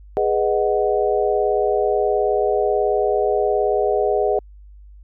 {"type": "chord", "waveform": "sine", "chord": "G# minor seventh", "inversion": "none", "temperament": "equal", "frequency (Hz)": [415.3, 493.9, 622.3, 740], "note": ["G#4", "B4", "D#5", "F#5"], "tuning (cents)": [0, 0, 0, 0], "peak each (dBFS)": [-19, -23, -22, -23], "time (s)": [0.17, 4.39], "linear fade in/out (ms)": 0, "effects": ["added 50 Hz sine -40 dBFS peak until 5.03 s"]}